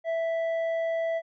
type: tone with hard clipping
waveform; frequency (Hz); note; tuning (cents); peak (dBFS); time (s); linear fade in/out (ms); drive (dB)
triangle; 659.3; E5; 0; -27; 0.04-1.22; 50; 10
effects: low-pass 3000 Hz 12 dB/octave